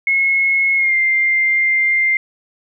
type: tone with pitch glide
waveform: sine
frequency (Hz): 2174 to 2099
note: C#7 to C7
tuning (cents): -34 to +5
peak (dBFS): -12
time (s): 0.07-2.17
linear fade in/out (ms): 2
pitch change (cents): -61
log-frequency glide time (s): 0.76-0.95
effects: none